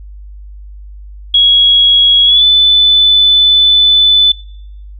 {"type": "tone with pitch glide", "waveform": "sine", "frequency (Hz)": [3322, 3501], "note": ["G#7", "A7"], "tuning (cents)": [0, -9], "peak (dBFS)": -4, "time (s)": [1.34, 4.32], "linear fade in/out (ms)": 5, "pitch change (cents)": 91, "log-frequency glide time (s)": [2.25, 2.44], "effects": ["noise-tail reverb RT60 0.7 s tail -22 dB re dry", "added 50 Hz sine -28 dBFS peak until 4.99 s"]}